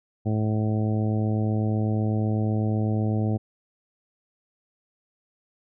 harmonic tone, 108 Hz, A2, 32 cents flat, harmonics 1 / 2 / 3 / 4 / 5 / 6 / 7, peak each -23 / -27 / -32 / -36 / -38 / -39 / -39 dBFS, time 0.25-3.38 s, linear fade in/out 20 ms, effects none

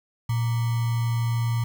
sine tone with sample-and-hold, 116.54 Hz, A#2, in tune, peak -21 dBFS, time 0.29-1.64 s, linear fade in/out 5 ms, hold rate 1050 Hz, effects none

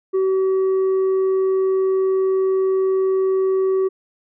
sine tone with tanh clipping, 380.6 Hz, F#4, 49 cents sharp, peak -16 dBFS, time 0.13-3.89 s, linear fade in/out 20 ms, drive 3 dB, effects none

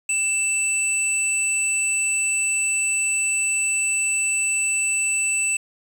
sine tone pair together, 2652 / 7942 Hz, E7 / B8, +10 / +9 cents, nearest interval octave + perfect fifth, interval 1899 cents, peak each -22 dBFS, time 0.09-5.57 s, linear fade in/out 5 ms, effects 7-bit

